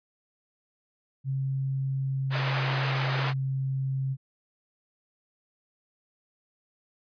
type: tone with pitch glide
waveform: sine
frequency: 134.7 to 133.92 Hz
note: C#3 to C3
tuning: -49 to +41 cents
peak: -26 dBFS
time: 1.24-4.17 s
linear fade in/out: 50 ms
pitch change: -10 cents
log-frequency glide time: 2.01-2.6 s
type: band-pass noise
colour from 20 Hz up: white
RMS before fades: -32 dBFS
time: 2.3-3.34 s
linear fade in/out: 50 ms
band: 390 to 2200 Hz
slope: 12 dB/octave
effects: resampled to 11025 Hz